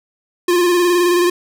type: tone with vibrato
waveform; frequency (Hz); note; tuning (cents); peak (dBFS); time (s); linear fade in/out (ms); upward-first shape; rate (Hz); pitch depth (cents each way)
square; 352; F4; +14; -12; 0.48-1.3; 5; square; 19; 29
effects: none